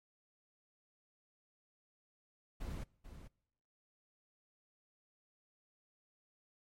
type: noise with echo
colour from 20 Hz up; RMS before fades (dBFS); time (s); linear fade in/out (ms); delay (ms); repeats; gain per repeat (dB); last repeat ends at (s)
brown; -42; 2.6-2.84; 10; 440; 1; -10; 3.28
effects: noise-tail reverb RT60 0.9 s tail -26 dB re dry + MP3 64 kbps